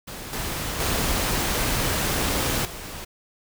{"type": "noise with level steps", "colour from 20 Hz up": "pink", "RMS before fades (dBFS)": [-36, -29, -24, -36], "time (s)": [0.07, 3.05], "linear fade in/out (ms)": 10, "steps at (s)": [0.33, 0.8, 2.65], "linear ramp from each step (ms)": 2, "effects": []}